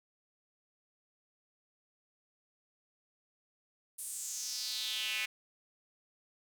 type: tone with high-pass filter sweep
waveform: square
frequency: 116.54 Hz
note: A#2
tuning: in tune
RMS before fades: -38 dBFS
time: 3.98-5.26 s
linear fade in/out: 10 ms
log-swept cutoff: 9900 to 2300 Hz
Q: 4
effects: none